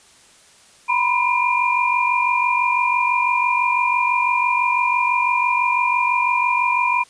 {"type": "tone cluster", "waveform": "sine", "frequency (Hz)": [966, 1012, 2397], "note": ["B5", "B5", "D7"], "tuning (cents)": [-39, 42, 35], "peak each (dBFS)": -20, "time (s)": [0.88, 7.04], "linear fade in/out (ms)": 20, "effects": ["white hiss -50 dBFS RMS until 7.09 s", "resampled to 22050 Hz"]}